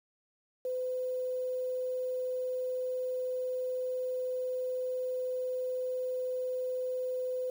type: tone with quantisation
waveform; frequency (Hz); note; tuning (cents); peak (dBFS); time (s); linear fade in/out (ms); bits
sine; 507; B4; +45; -31; 0.65-7.5; 2; 9
effects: none